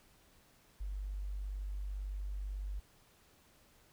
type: tone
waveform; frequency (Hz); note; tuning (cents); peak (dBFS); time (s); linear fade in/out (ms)
sine; 49; G1; 0; -37; 0.8-2.8; 10
effects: pink hiss -66 dBFS RMS until 3.92 s